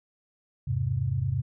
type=chord; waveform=sine; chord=E augmented; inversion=none; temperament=equal with one note detuned; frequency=82.41 / 101.98 / 130.81 Hz; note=E2 / G#2 / B#2; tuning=0 / -31 / 0 cents; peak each=-33 / -29 / -27 dBFS; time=0.67-1.42 s; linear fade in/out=10 ms; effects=none